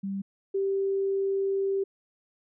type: tone pair in turn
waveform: sine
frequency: 196 / 390.9 Hz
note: G3 / G4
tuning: 0 / -5 cents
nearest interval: octave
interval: 1195 cents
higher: second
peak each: -29 / -24 dBFS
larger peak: second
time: 0.03-0.22 / 0.54-1.84 s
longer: second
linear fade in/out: 10 ms
effects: none